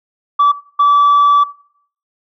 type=tone bursts at uneven times; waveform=sine; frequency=1154 Hz; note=D6; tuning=31 cents flat; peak=-5 dBFS; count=2; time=0.39-0.52 / 0.79-1.44 s; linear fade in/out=10 ms; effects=noise-tail reverb RT60 0.6 s tail -20 dB re dry + tanh soft clip ceiling -5 dBFS

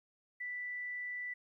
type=tone; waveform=sine; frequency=1975.5 Hz; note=B6; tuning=in tune; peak=-38 dBFS; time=0.4-1.34 s; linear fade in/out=10 ms; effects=13-bit

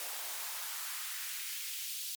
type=noise with high-pass filter sweep; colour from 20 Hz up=white; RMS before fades=-40 dBFS; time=0-2.15 s; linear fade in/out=0 ms; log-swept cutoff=550 to 3700 Hz; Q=1.3; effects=MP3 96 kbps

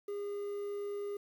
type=tone with quantisation; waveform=triangle; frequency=406.7 Hz; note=G#4; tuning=36 cents flat; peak=-34 dBFS; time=0.08-1.17 s; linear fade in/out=5 ms; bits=10; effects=none

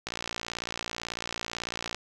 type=click train; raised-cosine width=0.2 ms; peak=-15 dBFS; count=110; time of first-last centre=0.07-1.946 s; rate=58.1 Hz; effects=none

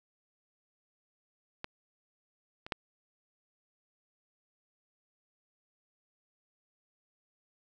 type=clicks; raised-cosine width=0.3 ms; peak=-21 / -27 / -15 dBFS; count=3; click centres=1.644 / 2.665 / 2.722 s; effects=none

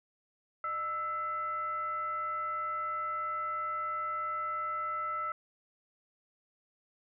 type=tone with frequency modulation; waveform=sine; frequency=1318.5 Hz; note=E6; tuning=in tune; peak=-32 dBFS; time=0.64-5.32 s; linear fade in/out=2 ms; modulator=711 Hz; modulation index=0.41; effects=none

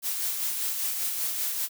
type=noise with tremolo; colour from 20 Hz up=blue; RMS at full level=-28 dBFS; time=0.02-1.69 s; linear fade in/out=50 ms; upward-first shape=sine; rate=5.1 Hz; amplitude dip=35%; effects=none

